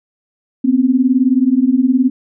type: beating tone pair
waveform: sine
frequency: 246.9 / 265.9 Hz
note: B3 / C4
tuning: 0 / +28 cents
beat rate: 19 Hz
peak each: -13 / -12 dBFS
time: 0.64-2.1 s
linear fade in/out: 10 ms
effects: none